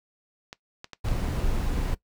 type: clicks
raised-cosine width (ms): 0.2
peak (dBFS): -21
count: 4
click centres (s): 0.529 / 0.844 / 0.933 / 1.086
type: noise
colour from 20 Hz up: brown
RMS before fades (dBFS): -26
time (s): 1.04-1.95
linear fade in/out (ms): 10
effects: noise-tail reverb RT60 0.1 s tail -19 dB re dry